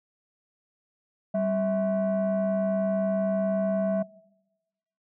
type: tone pair together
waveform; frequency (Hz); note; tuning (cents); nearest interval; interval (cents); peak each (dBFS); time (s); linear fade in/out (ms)
sine; 194.4 / 652.8; G3 / E5; -14 / -17; octave + major sixth; 2097; -25 / -23; 1.34-4.03; 10
effects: noise-tail reverb RT60 1.0 s tail -22 dB re dry + tanh soft clip ceiling -20 dBFS